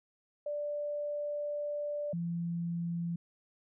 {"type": "tone pair in turn", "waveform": "sine", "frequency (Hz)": [587.3, 170.32], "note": ["D5", "F3"], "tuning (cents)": [0, -43], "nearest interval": "octave + major sixth", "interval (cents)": 2143, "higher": "first", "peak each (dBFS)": [-33, -32], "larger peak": "second", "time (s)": [[0.46, 2.13], [2.13, 3.16]], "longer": "first", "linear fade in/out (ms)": 5, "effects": []}